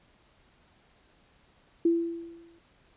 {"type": "tone with exponential decay", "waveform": "sine", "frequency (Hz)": 336.3, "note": "E4", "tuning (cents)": 35, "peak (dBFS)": -18, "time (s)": [1.85, 2.59], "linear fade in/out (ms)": 5, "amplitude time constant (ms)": 160, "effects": ["pink hiss -63 dBFS RMS until 2.96 s", "resampled to 8000 Hz"]}